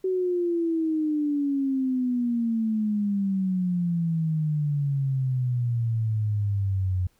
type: exponential sweep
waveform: sine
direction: down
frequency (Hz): 377.7 to 90.2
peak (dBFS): -22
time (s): 0.04-7.07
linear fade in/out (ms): 5
effects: pink hiss -66 dBFS RMS until 7.19 s